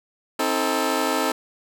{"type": "chord", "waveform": "15% pulse", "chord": "A diminished", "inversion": "first", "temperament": "just", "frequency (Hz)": [264, 316.8, 440], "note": ["C4", "Eb4", "A4"], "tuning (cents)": [16, 31, 0], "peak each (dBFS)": -19, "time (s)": [0.39, 1.32], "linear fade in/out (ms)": 5, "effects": []}